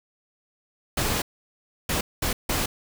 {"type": "noise bursts at uneven times", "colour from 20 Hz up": "pink", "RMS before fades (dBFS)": -25, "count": 4, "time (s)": [[0.97, 1.22], [1.89, 2.01], [2.22, 2.33], [2.49, 2.66]], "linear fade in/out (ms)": 5, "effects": []}